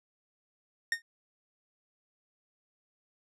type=tone with exponential decay; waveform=45% pulse; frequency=1841 Hz; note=A#6; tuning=22 cents flat; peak=-23 dBFS; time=0.92-1.02 s; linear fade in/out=2 ms; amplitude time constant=20 ms; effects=low-pass 9000 Hz 12 dB/octave